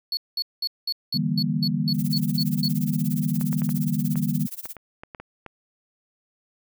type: tone bursts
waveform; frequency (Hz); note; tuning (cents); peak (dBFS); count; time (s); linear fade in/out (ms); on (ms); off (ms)
triangle; 4396; C#8; -15; -22; 11; 0.12-2.681; 2; 51; 200
type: chord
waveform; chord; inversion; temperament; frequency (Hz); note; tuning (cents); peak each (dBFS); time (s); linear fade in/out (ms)
sine; E half-diminished seventh; third; just; 148.33 / 164.81 / 197.78 / 237.3; D3 / E3 / G3 / Bb3; +18 / 0 / +16 / +31; -27; 1.14-4.47; 10
type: noise with tremolo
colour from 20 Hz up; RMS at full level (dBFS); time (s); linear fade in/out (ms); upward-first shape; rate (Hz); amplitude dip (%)
violet; -33; 1.93-4.76; 50; sine; 17; 95
type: clicks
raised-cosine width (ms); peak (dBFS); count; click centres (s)
0.5; -23; 11; 3.412 / 3.529 / 3.619 / 3.692 / 4.157 / 4.656 / 4.767 / 5.035 / 5.148 / 5.2 / 5.463
effects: none